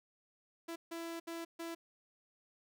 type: tone bursts at uneven times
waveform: sawtooth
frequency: 333.6 Hz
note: E4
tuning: 21 cents sharp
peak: -37 dBFS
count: 4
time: 0.68-0.76 / 0.91-1.2 / 1.27-1.45 / 1.59-1.75 s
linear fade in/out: 10 ms
effects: none